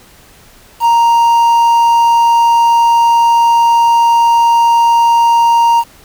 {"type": "tone with quantisation", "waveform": "triangle", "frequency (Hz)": 932.3, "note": "A#5", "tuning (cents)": 0, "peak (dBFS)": -4, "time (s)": [0.8, 5.84], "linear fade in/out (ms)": 50, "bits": 5, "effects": ["pink hiss -42 dBFS RMS until 6.04 s"]}